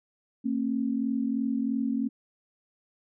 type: tone pair together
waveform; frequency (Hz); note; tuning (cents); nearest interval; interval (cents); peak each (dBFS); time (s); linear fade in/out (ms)
sine; 227.2 / 270.2; A#3 / C#4; -44 / -44; minor third; 300; -28; 0.44-2.09; 20
effects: none